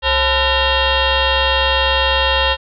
sine tone with frequency modulation, 1352 Hz, E6, 43 cents sharp, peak -12 dBFS, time 0.02-2.57 s, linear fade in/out 50 ms, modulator 472 Hz, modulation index 5, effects none

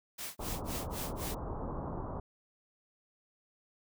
white noise with tremolo, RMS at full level -40 dBFS, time 0.18-1.35 s, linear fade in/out 10 ms, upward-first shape sine, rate 3.9 Hz, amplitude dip 100%
pink low-pass noise, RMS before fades -39 dBFS, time 0.39-2.2 s, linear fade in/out 5 ms, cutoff 1200 Hz, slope 48 dB/octave
effects none

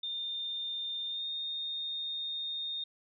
sine tone with pitch glide, 3618 to 3673 Hz, A7 to A#7, +48 to -26 cents, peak -34 dBFS, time 0.03-2.84 s, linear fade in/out 5 ms, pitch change +26 cents, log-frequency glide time 1.08-1.24 s, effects none

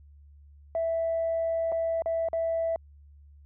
sine tone with dropouts, 659.3 Hz, E5, in tune, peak -24 dBFS, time 0.75-2.76 s, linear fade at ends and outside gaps 1 ms, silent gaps 1.719-1.723 / 2.021-2.059 / 2.286-2.331 s, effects tanh soft clip ceiling -21 dBFS + added 72 Hz sine -50 dBFS peak until 3.45 s

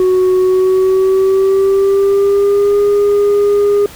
sine tone with pitch glide, 370 to 408.2 Hz, F#4 to G#4, 0 to -30 cents, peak -5 dBFS, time 0-3.86 s, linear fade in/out 2 ms, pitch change +170 cents, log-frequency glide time 0.39-2.81 s, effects tanh soft clip ceiling -7 dBFS + pink hiss -35 dBFS RMS until 3.95 s

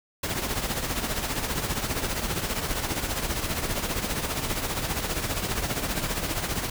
pink noise with tremolo, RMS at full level -26 dBFS, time 0.23-6.7 s, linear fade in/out 5 ms, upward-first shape triangle, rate 15 Hz, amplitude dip 65%, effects none

